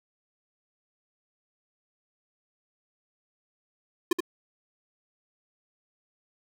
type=tone with echo; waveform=square; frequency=350 Hz; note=F4; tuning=4 cents sharp; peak=-20 dBFS; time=4.11-4.13 s; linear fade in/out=5 ms; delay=75 ms; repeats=1; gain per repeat=-5 dB; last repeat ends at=4.205 s; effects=none